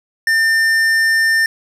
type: tone with tanh clipping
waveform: sine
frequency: 1800 Hz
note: A6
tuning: 39 cents sharp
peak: -13 dBFS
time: 0.27-1.46 s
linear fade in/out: 2 ms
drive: 13 dB
effects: none